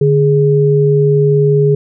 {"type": "tone pair together", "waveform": "sine", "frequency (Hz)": [146.83, 415.3], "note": ["D3", "G#4"], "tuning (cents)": [0, 0], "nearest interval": "octave + tritone", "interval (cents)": 1800, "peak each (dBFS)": -10, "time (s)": [0.01, 1.75], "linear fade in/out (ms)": 5, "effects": []}